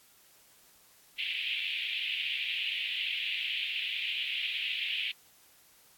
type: band-pass noise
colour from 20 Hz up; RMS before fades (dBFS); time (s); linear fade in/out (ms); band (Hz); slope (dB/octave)
pink; -34; 1.18-5.12; 10; 2400 to 3300; 48
effects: white hiss -61 dBFS RMS until 5.97 s + AAC 64 kbps